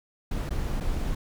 brown noise with dropouts, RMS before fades -28 dBFS, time 0.31-1.15 s, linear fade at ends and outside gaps 5 ms, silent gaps 0.493-0.506 / 0.802-0.806 s, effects none

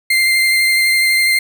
35% pulse tone with vibrato, 2093 Hz, C7, in tune, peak -9 dBFS, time 0.1-1.39 s, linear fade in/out 5 ms, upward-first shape triangle, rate 12 Hz, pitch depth 16 cents each way, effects none

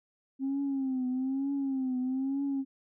sine tone with vibrato, 265.9 Hz, C4, 28 cents sharp, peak -27 dBFS, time 0.39-2.65 s, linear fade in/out 50 ms, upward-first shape triangle, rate 1.1 Hz, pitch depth 98 cents each way, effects tanh soft clip ceiling -25 dBFS

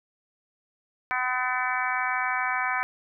harmonic tone, 252.9 Hz, B3, 41 cents sharp, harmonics 3 / 4 / 5 / 6 / 7 / 8 / 9, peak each -32 / -31 / -32 / -31 / -32 / -37 / -32 dBFS, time 1.11-2.83 s, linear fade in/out 0 ms, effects none

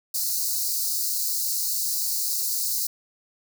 white high-pass noise, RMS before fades -26 dBFS, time 0.14-2.87 s, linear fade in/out 5 ms, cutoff 4100 Hz, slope 96 dB/octave, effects none

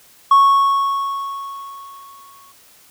triangle tone with exponential decay, 1105 Hz, C#6, 6 cents flat, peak -4 dBFS, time 0.31-2.52 s, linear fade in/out 5 ms, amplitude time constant 480 ms, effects tanh soft clip ceiling -1 dBFS + white hiss -49 dBFS RMS until 2.9 s

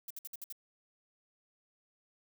violet noise bursts, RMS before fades -43 dBFS, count 6, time 0.08-0.525 s, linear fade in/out 2 ms, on 25 ms, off 59 ms, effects none

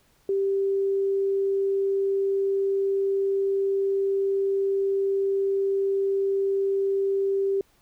sine tone, 392 Hz, G4, in tune, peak -21 dBFS, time 0.29-7.61 s, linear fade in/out 2 ms, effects pink hiss -63 dBFS RMS until 7.81 s

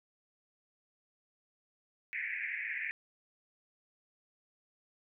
white band-pass noise, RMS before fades -38 dBFS, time 2.13-2.91 s, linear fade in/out 0 ms, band 1700 to 2400 Hz, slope 96 dB/octave, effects none

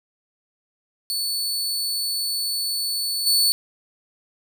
sawtooth tone with level steps, 4454 Hz, C#8, 7 cents sharp, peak -20 / -13 dBFS, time 1.1-3.52 s, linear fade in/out 0 ms, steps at 3.26 s, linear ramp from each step 10 ms, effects none

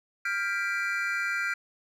triangle chord, G dominant seventh, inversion third, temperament equal with one note detuned, 1396.9 / 1591.7 / 1975.5 / 2349 Hz, F6 / G6 / B6 / D7, 0 / +26 / 0 / 0 cents, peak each -29 / -31 / -33 / -32 dBFS, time 0.25-1.54 s, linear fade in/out 5 ms, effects none

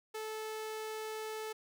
sawtooth tone, 435.7 Hz, A4, 17 cents flat, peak -35 dBFS, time 0.14-1.53 s, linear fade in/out 10 ms, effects none

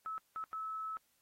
sine tone bursts at uneven times, 1300 Hz, E6, 24 cents flat, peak -38 dBFS, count 3, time 0.06-0.18 / 0.36-0.44 / 0.53-0.97 s, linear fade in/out 0 ms, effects white hiss -75 dBFS RMS until 1.21 s + AAC 48 kbps

